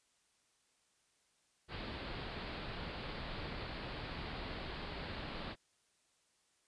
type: low-pass noise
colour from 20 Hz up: pink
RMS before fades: -44 dBFS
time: 1.68-5.56 s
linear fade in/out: 50 ms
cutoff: 4700 Hz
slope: 96 dB/octave
effects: white hiss -75 dBFS RMS until 6.67 s + resampled to 22050 Hz